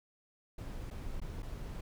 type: noise with dropouts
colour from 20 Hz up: brown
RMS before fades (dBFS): -41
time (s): 0.58-1.81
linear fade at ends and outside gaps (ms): 5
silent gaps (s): 0.904-0.909 / 1.202-1.216 / 1.423-1.428
effects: none